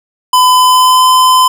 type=tone with pitch glide; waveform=square; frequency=1008 to 1021.5 Hz; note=B5 to C6; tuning=+35 to -42 cents; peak=-5 dBFS; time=0.33-1.48 s; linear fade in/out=5 ms; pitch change=+23 cents; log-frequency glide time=0.48-1.08 s; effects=none